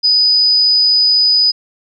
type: tone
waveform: sine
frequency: 4978 Hz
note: D#8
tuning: in tune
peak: -8 dBFS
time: 0.03-1.52 s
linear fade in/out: 20 ms
effects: none